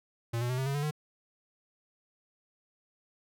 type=tone with pitch steps; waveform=square; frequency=116.54 / 121.7 / 127.09 / 132.71 / 138.59 / 144.73 / 151.13 Hz; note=A#2 / B2 / C3 / C3 / C#3 / D3 / D3; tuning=0 / -25 / -50 / +25 / 0 / -25 / +50 cents; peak=-30 dBFS; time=0.33-0.911 s; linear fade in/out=10 ms; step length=83 ms; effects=none